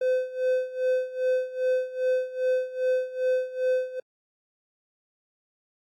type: tone with tremolo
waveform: triangle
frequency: 511 Hz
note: C5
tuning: 41 cents flat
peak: -18 dBFS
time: 0.01-4 s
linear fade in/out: 5 ms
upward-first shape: sine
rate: 2.5 Hz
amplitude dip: 85%
effects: AAC 64 kbps